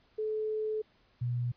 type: tone pair in turn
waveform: sine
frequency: 432.2 / 121.7 Hz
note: A4 / B2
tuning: -31 / -25 cents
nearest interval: octave + minor seventh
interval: 2194 cents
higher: first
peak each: -30 / -29 dBFS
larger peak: second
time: 0.18-0.82 / 1.21-1.52 s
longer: first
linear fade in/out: 10 ms
effects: pink hiss -67 dBFS RMS until 1.56 s + resampled to 11025 Hz